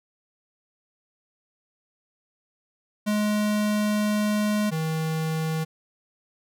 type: tone pair in turn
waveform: square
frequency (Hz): 210 / 159.21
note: G#3 / D#3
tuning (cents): +19 / +40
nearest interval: perfect fourth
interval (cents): 479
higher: first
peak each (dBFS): -22 / -25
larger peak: first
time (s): 3.06-4.71 / 4.71-5.65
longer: first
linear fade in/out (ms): 20
effects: none